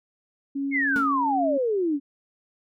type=tone with tremolo; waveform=sine; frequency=277.2 Hz; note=C#4; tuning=in tune; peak=-24 dBFS; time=0.55-1.58 s; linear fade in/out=10 ms; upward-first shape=triangle; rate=2.5 Hz; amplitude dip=35%
type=exponential sweep; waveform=sine; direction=down; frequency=2217 to 270.2 Hz; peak=-21 dBFS; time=0.71-2 s; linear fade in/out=50 ms
type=tone with exponential decay; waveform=35% pulse; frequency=225 Hz; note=A3; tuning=39 cents sharp; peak=-25 dBFS; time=0.96-1.14 s; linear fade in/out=0 ms; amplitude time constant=39 ms
effects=none